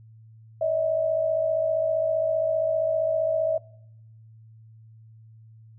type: tone pair together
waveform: sine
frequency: 587.3 / 642.5 Hz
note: D5 / E5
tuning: 0 / -45 cents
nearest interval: major second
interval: 155 cents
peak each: -28 / -22 dBFS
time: 0.61-3.58 s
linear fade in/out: 5 ms
effects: noise-tail reverb RT60 0.8 s tail -21 dB re dry + added 111 Hz sine -47 dBFS peak until 5.78 s

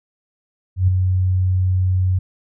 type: tone with ADSR envelope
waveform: sine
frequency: 92.5 Hz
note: F#2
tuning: in tune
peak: -9 dBFS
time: 0.76-2.19 s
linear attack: 120 ms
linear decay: 5 ms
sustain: -5 dB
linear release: 8 ms
effects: none

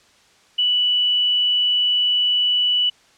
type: tone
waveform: sine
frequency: 2960 Hz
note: F#7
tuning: in tune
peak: -15 dBFS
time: 0.58-2.9 s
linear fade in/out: 10 ms
effects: white hiss -54 dBFS RMS until 3.17 s + low-pass 6000 Hz 12 dB/octave

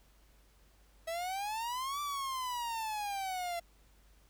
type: exponential two-way sweep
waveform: 45% pulse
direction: up then down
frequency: 647 to 1174.7 to 679 Hz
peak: -35 dBFS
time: 1.07-3.6 s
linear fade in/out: 10 ms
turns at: 2.01 s
effects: added 50 Hz sine -62 dBFS peak until 4.29 s + pink hiss -68 dBFS RMS until 4.29 s

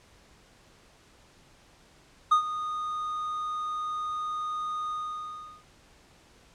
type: tone with ADSR envelope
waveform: triangle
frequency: 1234 Hz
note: D#6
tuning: 15 cents flat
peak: -14 dBFS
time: 2.31-5.64 s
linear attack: 11 ms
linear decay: 97 ms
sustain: -14 dB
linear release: 730 ms
effects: pink hiss -58 dBFS RMS until 6.54 s + low-pass 8000 Hz 12 dB/octave

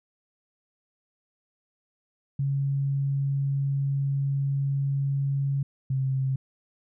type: tone pair in turn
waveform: sine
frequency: 138.59 / 133.21 Hz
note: C#3 / C3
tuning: 0 / +31 cents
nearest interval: minor second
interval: 69 cents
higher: first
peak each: -23 dBFS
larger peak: neither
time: 2.39-5.63 / 5.9-6.36 s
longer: first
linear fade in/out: 5 ms
effects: none

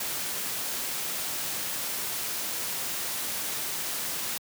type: noise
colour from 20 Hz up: white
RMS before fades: -32 dBFS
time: 0-4.38 s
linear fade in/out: 5 ms
effects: high-pass 100 Hz 12 dB/octave

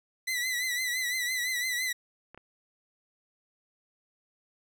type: tone with vibrato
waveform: sawtooth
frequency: 1994 Hz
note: B6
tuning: 16 cents sharp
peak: -25 dBFS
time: 0.27-1.93 s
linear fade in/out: 10 ms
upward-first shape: triangle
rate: 5.9 Hz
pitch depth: 76 cents each way
type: clicks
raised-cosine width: 0.5 ms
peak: -32 dBFS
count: 2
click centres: 2.346 / 2.376 s
effects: none

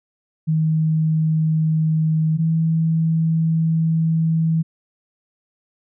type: tone pair in turn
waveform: sine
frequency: 158 / 161.97 Hz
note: D#3 / E3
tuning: +27 / -30 cents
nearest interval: unison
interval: 43 cents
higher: second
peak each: -15 dBFS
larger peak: neither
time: 0.47-2.38 / 2.38-4.63 s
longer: second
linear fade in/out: 20 ms
effects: none

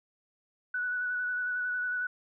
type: tone with vibrato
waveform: sine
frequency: 1480 Hz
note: F#6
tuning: in tune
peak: -29 dBFS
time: 0.74-2.07 s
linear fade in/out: 5 ms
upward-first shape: square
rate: 11 Hz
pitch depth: 15 cents each way
effects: none

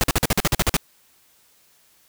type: noise bursts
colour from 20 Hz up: pink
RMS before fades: -18 dBFS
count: 11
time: 0.01-0.767 s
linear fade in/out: 0 ms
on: 27 ms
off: 46 ms
effects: white hiss -58 dBFS RMS until 2.08 s

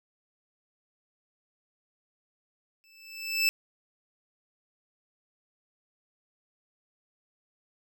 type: tone with exponential growth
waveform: 25% pulse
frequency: 2637 Hz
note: E7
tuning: in tune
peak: -16 dBFS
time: 2.84-3.49 s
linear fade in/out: 0 ms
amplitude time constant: 140 ms
effects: none

